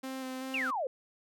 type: tone with vibrato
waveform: sawtooth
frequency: 261.3 Hz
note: C4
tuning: 2 cents flat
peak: -33 dBFS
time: 0.03-0.71 s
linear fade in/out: 10 ms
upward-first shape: square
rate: 2.6 Hz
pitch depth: 14 cents each way
type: exponential sweep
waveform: sine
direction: down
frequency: 2877 to 486.9 Hz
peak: -30 dBFS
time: 0.54-0.87 s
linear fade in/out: 2 ms
effects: none